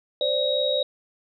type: tone cluster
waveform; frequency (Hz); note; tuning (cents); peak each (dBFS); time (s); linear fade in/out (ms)
sine; 521 / 585 / 3802; C5 / D5 / A#7; -7 / -7 / +33; -25; 0.21-0.83; 2
effects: none